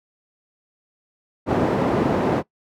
white band-pass noise, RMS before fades -20 dBFS, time 1.46-2.43 s, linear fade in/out 50 ms, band 120 to 510 Hz, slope 12 dB/octave, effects noise-tail reverb RT60 0.1 s tail -19 dB re dry

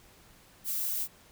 violet noise, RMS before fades -32 dBFS, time 0.64-1.08 s, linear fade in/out 50 ms, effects pink hiss -58 dBFS RMS until 1.31 s

